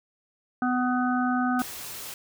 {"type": "harmonic tone", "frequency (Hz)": 250, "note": "B3", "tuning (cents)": 21, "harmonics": [1, 3, 5, 6], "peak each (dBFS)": [-24, -29, -31, -32], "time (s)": [0.62, 1.62], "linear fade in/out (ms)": 2}
{"type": "noise", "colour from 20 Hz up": "white", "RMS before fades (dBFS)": -38, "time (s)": [1.59, 2.14], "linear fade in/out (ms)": 2}
{"effects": []}